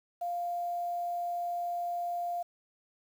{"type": "tone with quantisation", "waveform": "sine", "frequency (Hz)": 698.5, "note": "F5", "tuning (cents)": 0, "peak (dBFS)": -31, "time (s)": [0.21, 2.43], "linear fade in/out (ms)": 10, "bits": 9, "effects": []}